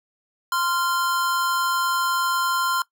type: tone pair together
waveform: square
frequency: 1040 / 1388.2 Hz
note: C6 / F6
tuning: -11 / -11 cents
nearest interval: perfect fourth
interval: 500 cents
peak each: -24 / -24 dBFS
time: 0.52-2.82 s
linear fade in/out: 2 ms
effects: noise-tail reverb RT60 0.1 s tail -20 dB re dry